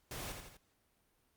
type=noise with echo; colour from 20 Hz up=pink; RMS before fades=-44 dBFS; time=0.11-0.32 s; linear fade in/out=2 ms; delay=83 ms; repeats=3; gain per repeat=-5 dB; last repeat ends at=0.569 s; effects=pink hiss -75 dBFS RMS until 1.36 s + Opus 48 kbps